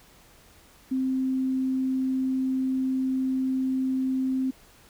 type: tone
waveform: sine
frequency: 261.6 Hz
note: C4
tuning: in tune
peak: -23 dBFS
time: 0.91-4.51 s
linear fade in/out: 10 ms
effects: pink hiss -55 dBFS RMS until 4.89 s